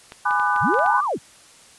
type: clicks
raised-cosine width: 0.3 ms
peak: -20 dBFS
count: 7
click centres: 0.121 / 0.309 / 0.398 / 0.562 / 0.742 / 0.791 / 0.862 s
type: chord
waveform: sine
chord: G# half-diminished seventh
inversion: none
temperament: just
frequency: 830.6 / 996.7 / 1196.1 / 1495.1 Hz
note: G#5 / B5 / D6 / F#6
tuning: 0 / +16 / +31 / +18 cents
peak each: -23 dBFS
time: 0.25-1.01 s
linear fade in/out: 10 ms
type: linear two-way sweep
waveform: sine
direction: up then down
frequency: 59.9 to 1222 to 63.3 Hz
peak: -20 dBFS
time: 0.6-1.19 s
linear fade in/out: 50 ms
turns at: 1.04 s
effects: white hiss -49 dBFS RMS until 1.78 s + resampled to 24000 Hz